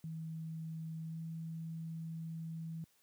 sine tone with pitch glide, 161 to 162.87 Hz, E3 to E3, -41 to -21 cents, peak -40 dBFS, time 0.04-2.84 s, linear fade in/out 0 ms, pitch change +20 cents, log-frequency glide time 1.03-1.2 s, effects white hiss -72 dBFS RMS until 3.02 s + high-pass 80 Hz 12 dB/octave

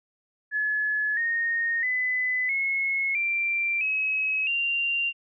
sine tone with pitch steps, 1708 / 1851.9 / 2008 / 2177 / 2360 / 2559 / 2775 Hz, G#6 / A#6 / B6 / C#7 / D7 / D#7 / F7, +48 / -12 / +28 / -32 / +8 / +48 / -12 cents, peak -23 dBFS, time 0.51-5.13 s, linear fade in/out 50 ms, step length 660 ms, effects none

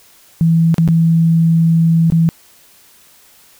sine tone with dropouts, 164.7 Hz, E3, 1 cent flat, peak -8 dBFS, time 0.41-2.29 s, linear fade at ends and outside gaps 0 ms, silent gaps 0.743-0.782 / 0.877-0.887 / 2.101-2.122 s, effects white hiss -47 dBFS RMS until 3.59 s

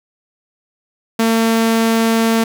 sawtooth tone, 226.3 Hz, A3, 49 cents sharp, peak -8 dBFS, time 1.19-2.44 s, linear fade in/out 5 ms, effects none

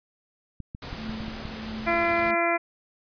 clicks, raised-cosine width 5 ms, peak -24 dBFS, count 7, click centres 0.603 / 0.749 / 0.929 / 1.095 / 1.206 / 1.282 / 1.454 s
pink noise, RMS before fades -38 dBFS, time 0.82-2.31 s, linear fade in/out 2 ms
sine tone with tremolo, 220 Hz, A3, in tune, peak -32 dBFS, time 0.98-2.35 s, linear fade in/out 10 ms, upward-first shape triangle, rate 1.6 Hz, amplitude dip 70%
harmonic tone, 340 Hz, F4, 46 cents flat, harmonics 1 / 2 / 3 / 4 / 5 / 6 / 7, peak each -29 / -25 / -31 / -30 / -34 / -29 / -30 dBFS, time 1.86-2.58 s, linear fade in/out 20 ms
effects resampled to 11025 Hz

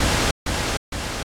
pink noise with echo, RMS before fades -19 dBFS, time 0-0.31 s, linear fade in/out 5 ms, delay 460 ms, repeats 2, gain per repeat -4 dB, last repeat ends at 1.23 s, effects low-pass 8000 Hz 12 dB/octave + AAC 64 kbps

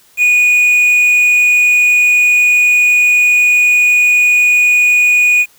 triangle tone with quantisation, 2463 Hz, D#7, 18 cents flat, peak -5 dBFS, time 0.17-5.46 s, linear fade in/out 50 ms, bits 5, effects white hiss -48 dBFS RMS until 5.58 s

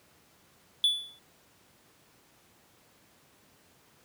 triangle tone with exponential decay, 3451 Hz, A7, 34 cents flat, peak -17 dBFS, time 0.84-1.19 s, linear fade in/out 1 ms, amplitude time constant 76 ms, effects pink hiss -62 dBFS RMS until 4.04 s + high-pass 100 Hz 12 dB/octave

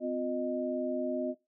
sine tone cluster, 255.9 / 354.4 / 617 Hz, C4 / F4 / D#5, -38 / +25 / -15 cents, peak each -34 / -36 / -33 dBFS, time 0-1.35 s, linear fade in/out 50 ms, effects noise-tail reverb RT60 0.2 s tail -17 dB re dry

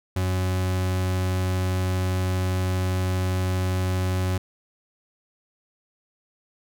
40% pulse tone, 92.5 Hz, F#2, in tune, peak -21 dBFS, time 0.16-4.38 s, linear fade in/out 5 ms, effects none

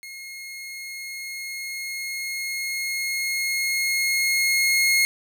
sawtooth tone with level ramp, 2154 Hz, C7, 50 cents sharp, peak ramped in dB -33 to -13 dBFS, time 0.03-5.05 s, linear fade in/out 0 ms, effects none

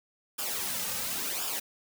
white noise with flanger, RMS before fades -33 dBFS, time 0.38-1.6 s, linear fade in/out 10 ms, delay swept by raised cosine 0.48 to 2.98 ms, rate 0.94 Hz, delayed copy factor -0.65, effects none

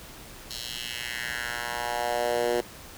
10% pulse tone with high-pass filter sweep, 120 Hz, B2, 49 cents flat, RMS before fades -30 dBFS, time 0.5-2.61 s, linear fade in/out 5 ms, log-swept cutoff 4200 to 390 Hz, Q 2.3, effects pink hiss -45 dBFS RMS until 2.97 s

